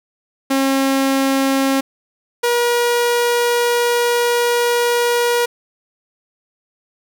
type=tone pair in turn; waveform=sawtooth; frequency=270 / 479.1 Hz; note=C#4 / A#4; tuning=-45 / +47 cents; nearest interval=minor seventh; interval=992 cents; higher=second; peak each=-10 dBFS; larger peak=neither; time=0.5-1.81 / 2.43-5.46 s; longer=second; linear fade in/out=10 ms; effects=none